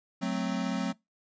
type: chord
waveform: square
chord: F# diminished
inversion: none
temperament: equal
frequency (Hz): 185 / 220 / 261.6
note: F#3 / A3 / C4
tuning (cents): 0 / 0 / 0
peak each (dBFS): -33 / -35 / -34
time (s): 0.21-0.93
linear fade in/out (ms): 20
effects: noise-tail reverb RT60 0.2 s tail -24 dB re dry + resampled to 16000 Hz